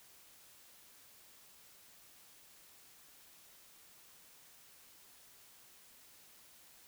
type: silence
effects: white hiss -61 dBFS RMS until 6.87 s